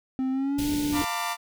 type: tone with pitch glide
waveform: triangle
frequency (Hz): 261.6 to 293.6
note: C4 to D4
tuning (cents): 0 to 0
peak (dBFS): -22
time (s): 0.19-1.02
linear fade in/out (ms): 0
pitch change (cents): +200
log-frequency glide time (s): 0.31-0.67
type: band-stop noise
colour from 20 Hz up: pink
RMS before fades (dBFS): -33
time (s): 0.58-1.05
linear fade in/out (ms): 10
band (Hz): 480 to 2400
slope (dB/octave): 24
type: chord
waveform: sawtooth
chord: B half-diminished seventh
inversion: second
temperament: equal with one note detuned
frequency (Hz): 698.5 / 902.7 / 987.8 / 1174.7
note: F5 / A5 / B5 / D6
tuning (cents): 0 / +44 / 0 / 0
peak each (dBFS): -30 / -28 / -31 / -28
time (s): 0.92-1.37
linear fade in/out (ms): 50
effects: none